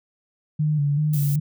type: tone with vibrato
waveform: sine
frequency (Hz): 147.9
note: D3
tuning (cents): +13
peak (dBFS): -18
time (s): 0.59-1.4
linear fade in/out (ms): 10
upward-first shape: square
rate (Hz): 2.6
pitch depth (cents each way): 48
type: noise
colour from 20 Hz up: violet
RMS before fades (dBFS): -33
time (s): 1.13-1.36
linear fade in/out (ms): 5
effects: none